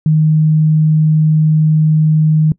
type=tone; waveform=sine; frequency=155.5 Hz; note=D#3; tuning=1 cent flat; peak=-7 dBFS; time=0.06-2.52 s; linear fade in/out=2 ms; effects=noise-tail reverb RT60 0.1 s tail -21 dB re dry